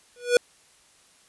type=tone with exponential growth; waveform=square; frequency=486.5 Hz; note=B4; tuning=26 cents flat; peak=-13 dBFS; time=0.16-0.37 s; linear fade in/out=2 ms; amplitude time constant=44 ms; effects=white hiss -58 dBFS RMS until 1.28 s + resampled to 24000 Hz